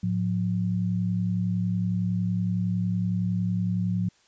sine tone pair together, 108.45 / 179.3 Hz, A2 / F3, -25 / +46 cents, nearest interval major sixth, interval 871 cents, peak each -27 / -25 dBFS, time 0.03-4.09 s, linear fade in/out 5 ms, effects white hiss -62 dBFS RMS until 4.27 s + resampled to 16000 Hz

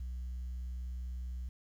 sine tone, 62.2 Hz, B1, 13 cents sharp, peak -35 dBFS, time 0-1.49 s, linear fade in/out 5 ms, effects tanh soft clip ceiling -36 dBFS + 11-bit

